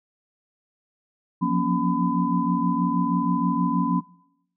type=tone cluster; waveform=sine; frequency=174.2 / 180.5 / 237.3 / 277.7 / 1006 Hz; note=F3 / F#3 / A#3 / C#4 / B5; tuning=-4 / -43 / +31 / +3 / +32 cents; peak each=-26 dBFS; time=1.41-4.01 s; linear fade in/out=20 ms; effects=noise-tail reverb RT60 0.9 s tail -24 dB re dry